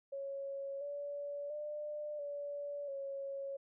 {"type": "tone with pitch steps", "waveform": "sine", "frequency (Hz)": [552, 574, 597, 575, 551], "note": ["C#5", "D5", "D5", "D5", "C#5"], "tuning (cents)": [-7, -40, 28, -37, -11], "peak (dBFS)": -39, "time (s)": [0.12, 3.57], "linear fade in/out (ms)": 10, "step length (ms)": 690, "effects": []}